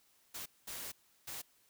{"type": "noise bursts at uneven times", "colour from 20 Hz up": "white", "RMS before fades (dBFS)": -44, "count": 3, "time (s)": [[0.34, 0.46], [0.67, 0.92], [1.27, 1.42]], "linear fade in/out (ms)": 10, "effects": ["white hiss -70 dBFS RMS until 1.69 s"]}